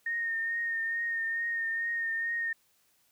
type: tone with vibrato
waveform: sine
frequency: 1840 Hz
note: A#6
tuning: 23 cents flat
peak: -29 dBFS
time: 0.06-2.53 s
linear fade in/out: 5 ms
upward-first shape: triangle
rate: 2.3 Hz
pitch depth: 27 cents each way
effects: white hiss -69 dBFS RMS until 3.11 s